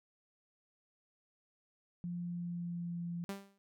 sine tone with pitch glide, 174.61 to 171.81 Hz, F3 to F3, 0 to -28 cents, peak -37 dBFS, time 2.04-3.24 s, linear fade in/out 0 ms, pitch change -28 cents, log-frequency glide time 2.15-3 s
sawtooth tone with exponential decay, 197.6 Hz, G3, 14 cents sharp, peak -32 dBFS, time 3.29-3.58 s, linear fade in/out 0 ms, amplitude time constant 63 ms
effects none

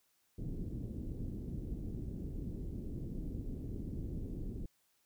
pink low-pass noise, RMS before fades -41 dBFS, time 0.38-4.66 s, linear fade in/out 5 ms, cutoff 340 Hz, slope 24 dB/octave, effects white hiss -75 dBFS RMS until 5.05 s

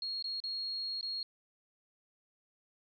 sine tone with dropouts, 4288 Hz, C8, 42 cents sharp, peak -35 dBFS, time 0.02-1.23 s, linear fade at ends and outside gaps 2 ms, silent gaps 0.225-0.242 / 0.402-0.438 / 1.011-1.028 s, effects none

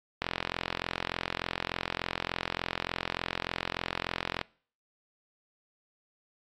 click train, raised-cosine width 0.3 ms, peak -13 dBFS, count 183, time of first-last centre 0.22-4.414 s, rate 43.4 Hz, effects noise-tail reverb RT60 0.5 s tail -25 dB re dry + AAC 64 kbps

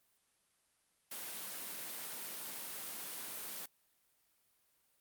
white high-pass noise, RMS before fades -44 dBFS, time 1.11-3.66 s, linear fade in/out 5 ms, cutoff 150 Hz, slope 24 dB/octave, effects white hiss -75 dBFS RMS until 5 s + Opus 32 kbps

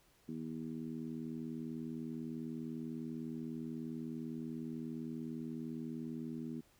harmonic tone, 80 Hz, D#2, 49 cents sharp, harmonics 2 / 3 / 4 / 5, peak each -47 / -42 / -47 / -54 dBFS, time 0.28-6.61 s, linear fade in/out 10 ms, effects pink hiss -69 dBFS RMS until 6.79 s

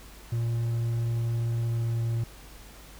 triangle tone with pitch glide, 116.54 to 115.73 Hz, A#2 to A#2, 0 to -12 cents, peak -23 dBFS, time 0.32-2.24 s, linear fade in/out 5 ms, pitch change -12 cents, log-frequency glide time 1.68-1.83 s, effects added 50 Hz sine -48 dBFS peak until 2.99 s + pink hiss -50 dBFS RMS until 2.99 s

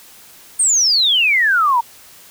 sine exponential sweep, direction down, 8870 to 909 Hz, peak -11 dBFS, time 0.59-1.81 s, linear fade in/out 10 ms, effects white hiss -43 dBFS RMS until 2.3 s

